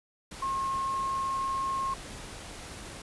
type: tone in noise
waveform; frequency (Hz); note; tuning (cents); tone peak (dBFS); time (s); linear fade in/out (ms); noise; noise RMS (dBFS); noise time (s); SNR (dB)
sine; 1076; C6; +48; -28; 0.42-1.94; 5; pink; -43; 0.31-3.02; +12
effects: resampled to 24000 Hz